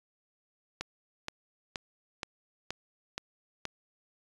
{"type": "click train", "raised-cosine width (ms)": 0.2, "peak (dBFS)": -17, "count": 7, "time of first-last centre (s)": [0.81, 3.654], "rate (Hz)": 2.11, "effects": ["resampled to 24000 Hz"]}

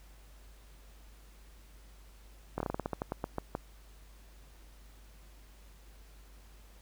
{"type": "slowing click train", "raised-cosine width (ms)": 1, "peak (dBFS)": -19, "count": 14, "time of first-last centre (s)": [2.58, 3.551], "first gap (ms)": 23, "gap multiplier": 1.18, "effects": ["added 50 Hz sine -53 dBFS peak until 6.81 s", "pink hiss -62 dBFS RMS until 6.81 s"]}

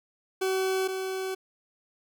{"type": "tone pair in turn", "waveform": "40% pulse", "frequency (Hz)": [379, 379], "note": ["F#4", "F#4"], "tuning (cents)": [42, 42], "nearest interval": "unison", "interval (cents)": 0, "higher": "neither", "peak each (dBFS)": [-24, -29], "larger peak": "first", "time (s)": [[0.41, 0.88], [0.88, 1.35]], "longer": "neither", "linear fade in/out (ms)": 10, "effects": []}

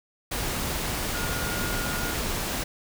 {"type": "tone in noise", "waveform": "sine", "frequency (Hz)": 1428, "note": "F6", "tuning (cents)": 38, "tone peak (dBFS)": -34, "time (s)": [1.14, 2.14], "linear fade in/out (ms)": 10, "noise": "pink", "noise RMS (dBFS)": -29, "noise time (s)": [0.31, 2.64], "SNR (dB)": -8, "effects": []}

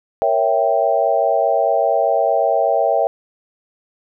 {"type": "chord", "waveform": "sine", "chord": "A# diminished seventh", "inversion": "none", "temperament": "equal", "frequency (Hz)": [466.2, 554.4, 659.3, 784], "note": ["A#4", "C#5", "E5", "G5"], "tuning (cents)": [0, 0, 0, 0], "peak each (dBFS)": [-22, -19, -17, -19], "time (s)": [0.22, 3.07], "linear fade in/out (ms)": 0, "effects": []}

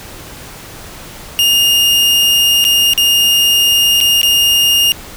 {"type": "tone with dropouts", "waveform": "40% pulse", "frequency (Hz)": 2835, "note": "F7", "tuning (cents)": 25, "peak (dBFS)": -7, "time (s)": [1.39, 4.92], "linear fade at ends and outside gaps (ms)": 0, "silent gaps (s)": [[2.642, 2.65], [2.935, 2.977], [4.004, 4.011], [4.215, 4.231]], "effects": ["pink hiss -32 dBFS RMS until 5.16 s"]}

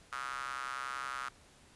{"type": "tone with high-pass filter", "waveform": "square", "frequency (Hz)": 65.41, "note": "C2", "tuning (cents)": 0, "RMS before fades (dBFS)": -40, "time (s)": [0.12, 1.29], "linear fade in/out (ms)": 5, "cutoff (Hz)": 1300, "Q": 6, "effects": ["pink hiss -61 dBFS RMS until 1.75 s", "resampled to 24000 Hz"]}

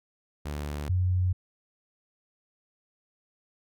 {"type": "tone pair in turn", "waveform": ["sawtooth", "sine"], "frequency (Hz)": [73.42, 91.29], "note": ["D2", "F#2"], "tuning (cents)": [0, -23], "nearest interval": "major third", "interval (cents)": 377, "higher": "second", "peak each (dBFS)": [-28, -22], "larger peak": "second", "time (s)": [[0.45, 0.89], [0.89, 1.33]], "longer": "neither", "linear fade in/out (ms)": 10, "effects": []}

